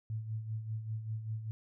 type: tone with tremolo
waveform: sine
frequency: 110 Hz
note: A2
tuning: in tune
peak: -33 dBFS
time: 0.1-1.51 s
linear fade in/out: 0 ms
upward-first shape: sine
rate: 5.1 Hz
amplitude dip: 60%
effects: none